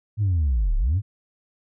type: linear two-way sweep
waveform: sine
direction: down then up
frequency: 110 to 32.06 to 110 Hz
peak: -16 dBFS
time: 0.17-1.02 s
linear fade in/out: 50 ms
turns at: 0.77 s
effects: tanh soft clip ceiling -16 dBFS